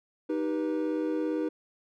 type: chord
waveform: triangle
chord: Eb augmented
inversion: none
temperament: just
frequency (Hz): 311.1 / 388.9 / 486.1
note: Eb4 / G4 / B4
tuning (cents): 0 / -14 / -28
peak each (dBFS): -27 / -33 / -31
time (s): 0.29-1.49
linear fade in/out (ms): 10
effects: none